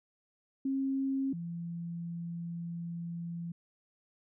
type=tone pair in turn; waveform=sine; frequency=269.6 / 169.84 Hz; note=C#4 / F3; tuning=-48 / -48 cents; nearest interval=minor sixth; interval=800 cents; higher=first; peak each=-29 / -36 dBFS; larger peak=first; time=0.65-1.33 / 1.33-3.52 s; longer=second; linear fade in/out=5 ms; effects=none